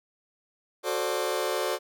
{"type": "chord", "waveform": "sawtooth", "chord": "D dominant seventh", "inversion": "first", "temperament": "just", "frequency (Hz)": [367.1, 440.5, 528.6, 587.3], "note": ["F#4", "A4", "C5", "D5"], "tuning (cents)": [-14, 2, 18, 0], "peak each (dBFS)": -28, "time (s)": [0.83, 1.79], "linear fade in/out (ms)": 50, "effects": []}